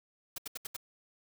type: noise bursts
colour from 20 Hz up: white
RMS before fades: -39 dBFS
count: 5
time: 0.36-0.766 s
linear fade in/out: 5 ms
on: 22 ms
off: 74 ms
effects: none